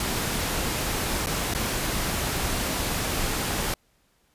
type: noise with dropouts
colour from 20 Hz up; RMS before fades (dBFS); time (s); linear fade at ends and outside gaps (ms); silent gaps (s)
pink; -27; 0-3.74; 2; 1.261-1.269 / 1.538-1.548
effects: pink hiss -66 dBFS RMS until 4.34 s + resampled to 32000 Hz